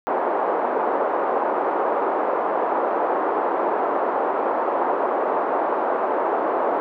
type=band-pass noise; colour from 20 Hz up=white; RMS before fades=-22 dBFS; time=0.07-6.8 s; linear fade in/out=0 ms; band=340 to 1000 Hz; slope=24 dB/octave; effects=none

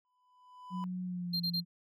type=tone with exponential growth; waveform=triangle; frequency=998 Hz; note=B5; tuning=18 cents sharp; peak=-36 dBFS; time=0.05-0.84 s; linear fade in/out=0 ms; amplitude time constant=170 ms
type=tone with pitch glide; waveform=sine; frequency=182.1 to 172.78 Hz; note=F#3 to F3; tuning=-27 to -18 cents; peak=-35 dBFS; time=0.7-1.65 s; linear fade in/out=50 ms; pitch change=-91 cents; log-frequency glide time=1.04-1.39 s
type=tone bursts; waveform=triangle; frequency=4186 Hz; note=C8; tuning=in tune; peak=-30 dBFS; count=3; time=1.33-1.605 s; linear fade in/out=10 ms; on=71 ms; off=31 ms
effects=none

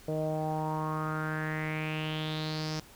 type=tone with low-pass filter sweep; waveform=sawtooth; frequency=155.56 Hz; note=D#3; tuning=in tune; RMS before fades=-33 dBFS; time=0.08-2.8 s; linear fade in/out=5 ms; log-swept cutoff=550 to 5500 Hz; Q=5.4; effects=pink hiss -54 dBFS RMS until 2.95 s

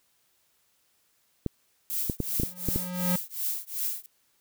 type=clicks; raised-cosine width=3 ms; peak=-14 dBFS; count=7; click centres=1.463 / 2.098 / 2.203 / 2.399 / 2.434 / 2.687 / 2.76 s
type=noise with tremolo; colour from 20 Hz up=violet; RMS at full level=-28 dBFS; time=1.9-4.06 s; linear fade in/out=0 ms; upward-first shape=triangle; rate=2.7 Hz; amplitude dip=100%
type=tone with exponential growth; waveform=square; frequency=180 Hz; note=F#3; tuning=47 cents flat; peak=-24 dBFS; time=2.19-3.16 s; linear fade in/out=5 ms; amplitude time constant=210 ms
effects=white hiss -69 dBFS RMS until 4.4 s

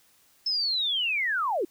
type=linear sweep; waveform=sine; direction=down; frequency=5274 to 306.3 Hz; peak=-24 dBFS; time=0.46-1.65 s; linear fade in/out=5 ms; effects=white hiss -62 dBFS RMS until 1.7 s

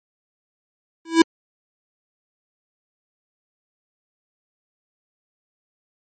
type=tone with exponential growth; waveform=square; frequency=328.8 Hz; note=E4; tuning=4 cents flat; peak=-6 dBFS; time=1.05-1.22 s; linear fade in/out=5 ms; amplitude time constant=36 ms; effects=MP3 32 kbps

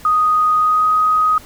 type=tone with pitch glide; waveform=sine; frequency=1244.5 to 1254.6 Hz; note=D#6 to D#6; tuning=0 to +14 cents; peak=-11 dBFS; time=0.05-1.38 s; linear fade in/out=2 ms; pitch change=+14 cents; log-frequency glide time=0.59-0.88 s; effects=pink hiss -41 dBFS RMS until 1.45 s

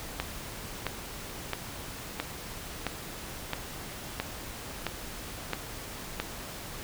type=click train; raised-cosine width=0.3 ms; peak=-13 dBFS; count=10; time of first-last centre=0.2-6.2 s; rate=1.5 Hz; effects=pink hiss -41 dBFS RMS until 6.83 s

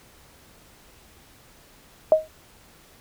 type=tone with exponential decay; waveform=sine; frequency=628 Hz; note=D#5; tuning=16 cents sharp; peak=-8 dBFS; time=2.12-2.28 s; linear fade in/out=1 ms; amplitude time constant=33 ms; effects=pink hiss -53 dBFS RMS until 3 s

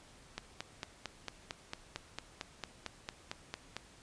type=click train; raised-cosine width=0.2 ms; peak=-21 dBFS; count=16; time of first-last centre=0.38-3.766 s; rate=4.43 Hz; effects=pink hiss -59 dBFS RMS until 4.02 s + resampled to 22050 Hz

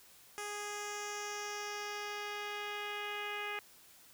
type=tone with low-pass filter sweep; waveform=10% pulse; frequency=413.9 Hz; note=G#4; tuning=6 cents flat; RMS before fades=-41 dBFS; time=0.38-3.59 s; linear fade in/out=0 ms; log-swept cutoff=9000 to 2600 Hz; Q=2.3; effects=white hiss -60 dBFS RMS until 4.13 s

